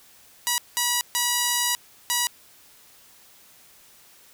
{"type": "tone bursts at uneven times", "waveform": "5% pulse", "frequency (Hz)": 969, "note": "B5", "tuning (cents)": -33, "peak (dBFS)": -9, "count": 4, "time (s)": [[0.47, 0.58], [0.77, 1.01], [1.15, 1.75], [2.1, 2.27]], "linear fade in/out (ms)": 0, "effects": ["white hiss -53 dBFS RMS until 4.33 s"]}